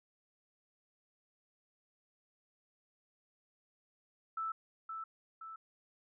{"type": "tone with echo", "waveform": "sine", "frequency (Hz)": 1318.5, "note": "E6", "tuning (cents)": 0, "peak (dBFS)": -35, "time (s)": [4.37, 4.52], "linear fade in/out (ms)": 5, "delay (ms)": 520, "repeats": 2, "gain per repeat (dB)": -5, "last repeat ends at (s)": 5.56, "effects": []}